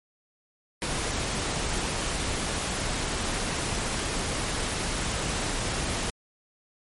pink noise, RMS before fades -29 dBFS, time 0.82-6.1 s, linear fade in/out 0 ms, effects MP3 48 kbps

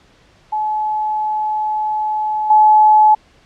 sine tone with level steps, 856 Hz, A5, 48 cents flat, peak -16 / -6 dBFS, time 0.52-3.15 s, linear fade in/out 10 ms, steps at 2.5 s, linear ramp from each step 5 ms, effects pink hiss -51 dBFS RMS until 3.45 s + low-pass 5000 Hz 12 dB/octave

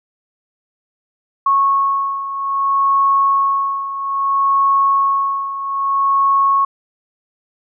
sine beating tone pair, 1100 / 1100.61 Hz, C#6 / C#6, -14 / -13 cents, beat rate 0.61 Hz, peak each -14 / -19 dBFS, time 1.46-6.65 s, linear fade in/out 5 ms, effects none

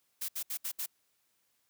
blue noise bursts, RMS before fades -36 dBFS, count 5, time 0.21-0.862 s, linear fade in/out 10 ms, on 76 ms, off 68 ms, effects white hiss -75 dBFS RMS until 1.69 s + high-pass 60 Hz 12 dB/octave

